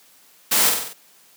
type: noise with echo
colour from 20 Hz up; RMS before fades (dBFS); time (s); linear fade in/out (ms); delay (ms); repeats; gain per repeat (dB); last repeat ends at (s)
white; -18; 0.51-0.7; 10; 47; 5; -4; 0.935
effects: white hiss -53 dBFS RMS until 1.36 s + high-pass 150 Hz 12 dB/octave